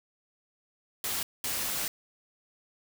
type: noise bursts at uneven times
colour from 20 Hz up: white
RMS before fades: -32 dBFS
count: 2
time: 1.04-1.23 / 1.44-1.88 s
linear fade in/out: 2 ms
effects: none